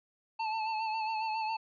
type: tone with vibrato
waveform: square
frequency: 880 Hz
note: A5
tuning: in tune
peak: -32 dBFS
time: 0.39-1.57 s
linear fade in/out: 10 ms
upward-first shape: sine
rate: 7.3 Hz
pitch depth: 41 cents each way
effects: resampled to 11025 Hz + 12-bit